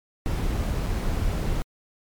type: noise with dropouts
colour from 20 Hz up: brown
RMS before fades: -25 dBFS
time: 0.26-1.62 s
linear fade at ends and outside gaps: 0 ms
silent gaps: 0.862-0.868 s
effects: MP3 96 kbps